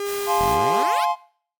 45% pulse tone, 403.7 Hz, G#4, 49 cents flat, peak -25 dBFS, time 0-0.83 s, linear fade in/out 2 ms
white noise, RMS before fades -34 dBFS, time 0.04-0.58 s, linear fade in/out 50 ms
triangle chord, F minor, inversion none, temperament equal with one note detuned, 698.5 / 849.5 / 1046.5 Hz, F5 / Ab5 / C6, 0 / +39 / 0 cents, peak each -21 dBFS, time 0.26-1.16 s, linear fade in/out 50 ms
10% pulse exponential sweep, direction up, 32.13 to 880 Hz, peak -19 dBFS, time 0.38-1.06 s, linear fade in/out 20 ms
effects noise-tail reverb RT60 0.5 s tail -18 dB re dry

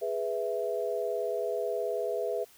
sine chord, E major, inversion first, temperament equal, 415.3 / 493.9 / 659.3 Hz, G#4 / B4 / E5, 0 / 0 / 0 cents, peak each -33 dBFS, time 0.01-2.45 s, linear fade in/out 20 ms, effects white hiss -58 dBFS RMS until 2.57 s

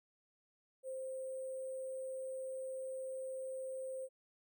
sine tone with sample-and-hold, 523.3 Hz, C5, in tune, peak -40 dBFS, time 0.83-4.09 s, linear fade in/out 50 ms, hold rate 8820 Hz, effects none

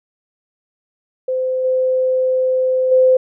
sine tone with level steps, 515 Hz, C5, 28 cents flat, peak -16 / -13 / -8 dBFS, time 1.28-3.17 s, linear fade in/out 5 ms, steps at 1.64 / 2.91 s, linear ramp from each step 10 ms, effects none

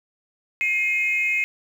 sine tone pair together, 2136 / 2520 Hz, C7 / D#7, +35 / +21 cents, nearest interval minor third, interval 286 cents, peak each -21 dBFS, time 0.61-1.44 s, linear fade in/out 0 ms, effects tanh soft clip ceiling -14 dBFS + 8-bit

